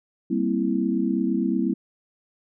sine chord, C dominant seventh, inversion second, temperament equal, 196 / 233.1 / 261.6 / 329.6 Hz, G3 / Bb3 / C4 / E4, 0 / 0 / 0 / 0 cents, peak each -26 dBFS, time 0.3-1.74 s, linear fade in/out 10 ms, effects none

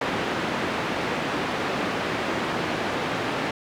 pink band-pass noise, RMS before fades -27 dBFS, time 0.01-3.51 s, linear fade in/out 5 ms, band 200 to 2600 Hz, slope 12 dB/octave, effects none

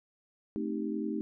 sine chord, A half-diminished seventh, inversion none, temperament equal, 220 / 261.6 / 311.1 / 392 Hz, A3 / C4 / Eb4 / G4, 0 / 0 / 0 / 0 cents, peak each -35 / -39 / -35 / -39 dBFS, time 0.56-1.21 s, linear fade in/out 0 ms, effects none

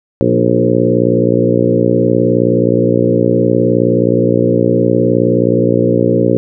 harmonic tone with a mistuned harmonic, 59.3 Hz, A#1, 30 cents sharp, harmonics 2 / 3 / 4 / 5 / 6 / 7 / 8 / 9, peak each -17 / -17 / -17 / -17 / -17 / -17 / -17 / -17 dBFS, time 0.21-6.37 s, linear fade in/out 0 ms, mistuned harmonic 5, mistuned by +21 cents, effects none

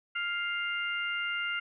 harmonic tone, 700 Hz, F5, 4 cents sharp, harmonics 2 / 3 / 4, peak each -33 / -35 / -36 dBFS, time 0.15-1.6 s, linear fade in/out 10 ms, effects none

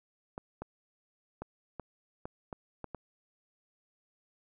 clicks, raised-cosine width 1 ms, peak -25 dBFS, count 8, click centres 0.379 / 0.62 / 1.42 / 1.797 / 2.255 / 2.528 / 2.843 / 2.947 s, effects none

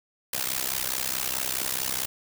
white noise with amplitude modulation, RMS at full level -25 dBFS, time 0.33-2.06 s, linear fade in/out 5 ms, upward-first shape sine, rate 64.7 Hz, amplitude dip 95%, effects none

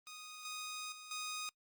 10% pulse tone with level steps, 1244.5 Hz, D#6, in tune, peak -40 / -34 / -42 / -32 dBFS, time 0.07-1.49 s, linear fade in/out 0 ms, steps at 0.45 / 0.92 / 1.11 s, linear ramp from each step 2 ms, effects noise-tail reverb RT60 0.1 s tail -25 dB re dry + Opus 32 kbps

